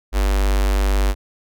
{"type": "tone with notch filter", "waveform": "square", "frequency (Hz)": 49, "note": "G1", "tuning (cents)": 0, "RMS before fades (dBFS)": -17, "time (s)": [0.12, 1.15], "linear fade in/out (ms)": 50, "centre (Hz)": 140, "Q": 0.65, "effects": []}